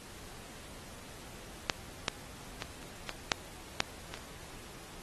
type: clicks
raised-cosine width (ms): 0.2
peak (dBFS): -7 / -9 / -19 / -30 / -17 / -7 / -8 / -21 / -27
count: 9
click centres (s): 1.698 / 2.082 / 2.622 / 2.828 / 3.093 / 3.318 / 3.804 / 4.14 / 4.174
effects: pink hiss -50 dBFS RMS until 5.02 s + AAC 32 kbps